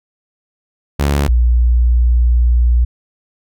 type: tone pair in turn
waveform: sawtooth / sine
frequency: 71.2 / 59.87 Hz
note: C#2 / A#1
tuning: +47 / +47 cents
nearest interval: minor third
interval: 300 cents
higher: first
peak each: -8 dBFS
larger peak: neither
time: 0.99-1.28 / 1.28-2.85 s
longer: second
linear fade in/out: 10 ms
effects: none